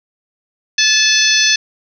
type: harmonic tone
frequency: 868 Hz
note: A5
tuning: 24 cents flat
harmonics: 2 / 3 / 4 / 5 / 6 / 7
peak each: -17 / -17 / -17 / -17 / -17 / -17 dBFS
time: 0.78-1.56 s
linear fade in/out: 5 ms
effects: none